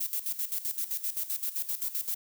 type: noise with tremolo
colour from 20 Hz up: violet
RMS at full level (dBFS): -31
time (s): 0-2.15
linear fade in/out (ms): 10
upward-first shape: square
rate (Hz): 7.7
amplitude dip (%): 75
effects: none